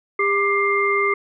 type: tone cluster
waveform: sine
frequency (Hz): 401.1 / 1185 / 2100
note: G4 / D6 / C7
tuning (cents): +40 / +15 / +6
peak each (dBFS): -21 / -21 / -20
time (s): 0.19-1.14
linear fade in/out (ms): 5
effects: none